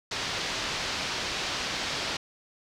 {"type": "low-pass noise", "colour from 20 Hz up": "white", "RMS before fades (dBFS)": -32, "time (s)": [0.11, 2.17], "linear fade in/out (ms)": 5, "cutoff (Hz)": 5200, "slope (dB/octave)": 24, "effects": []}